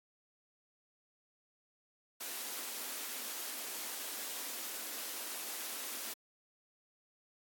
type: high-pass noise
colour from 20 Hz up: white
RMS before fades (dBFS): -42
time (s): 2.2-6.14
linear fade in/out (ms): 10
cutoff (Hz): 220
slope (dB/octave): 96
effects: AAC 64 kbps